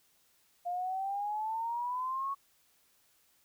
sine exponential sweep, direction up, 698.5 to 1115 Hz, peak -32 dBFS, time 0.65-2.35 s, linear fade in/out 20 ms, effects white hiss -69 dBFS RMS until 3.44 s

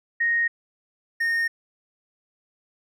sine / triangle tone pair in turn, 1864.7 / 1842.2 Hz, A#6 / A#6, 0 / -21 cents, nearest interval unison, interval 21 cents, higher first, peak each -19 dBFS, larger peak neither, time 0.2-0.48 / 1.2-1.48 s, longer neither, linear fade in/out 10 ms, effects none

